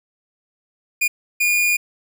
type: tone bursts at uneven times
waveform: 45% pulse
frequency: 2432 Hz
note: D#7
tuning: 40 cents flat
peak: -15 dBFS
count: 2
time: 1.01-1.08 / 1.4-1.77 s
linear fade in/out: 10 ms
effects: none